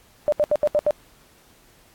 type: tone bursts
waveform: sine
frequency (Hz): 596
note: D5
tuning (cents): +25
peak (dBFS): -15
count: 6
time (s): 0.28-0.908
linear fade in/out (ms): 0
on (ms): 43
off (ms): 74
effects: pink hiss -55 dBFS RMS until 1.94 s + AAC 64 kbps